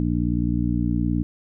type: harmonic tone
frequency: 59.2 Hz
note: A#1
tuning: 27 cents sharp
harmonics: 1 / 2 / 3 / 4 / 5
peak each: -26 / -26 / -26 / -26 / -26 dBFS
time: 0-1.23 s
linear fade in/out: 0 ms
effects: none